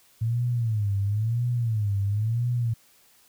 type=tone with vibrato; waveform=sine; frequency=110 Hz; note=A2; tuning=in tune; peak=-22 dBFS; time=0.21-2.74 s; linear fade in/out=10 ms; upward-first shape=sine; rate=0.98 Hz; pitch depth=180 cents each way; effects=white hiss -59 dBFS RMS until 3.28 s